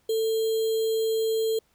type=tone with sample-and-hold; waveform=sine; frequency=444.7 Hz; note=A4; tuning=18 cents sharp; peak=-22 dBFS; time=0.09-1.59 s; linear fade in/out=5 ms; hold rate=3675 Hz; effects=pink hiss -67 dBFS RMS until 1.74 s